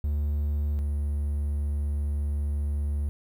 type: tone pair in turn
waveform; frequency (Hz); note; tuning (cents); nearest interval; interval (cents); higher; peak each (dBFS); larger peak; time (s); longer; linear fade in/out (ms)
triangle; 73.42 / 72.62; D2 / D2; 0 / -19; unison; 19; first; -22 / -23; first; 0.04-0.79 / 0.79-3.09; second; 0
effects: 10-bit